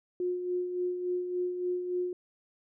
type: tone with tremolo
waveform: sine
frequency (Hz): 359.3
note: F4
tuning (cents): +49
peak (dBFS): -27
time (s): 0.2-2.13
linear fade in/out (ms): 2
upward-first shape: sine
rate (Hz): 3.5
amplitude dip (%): 50
effects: none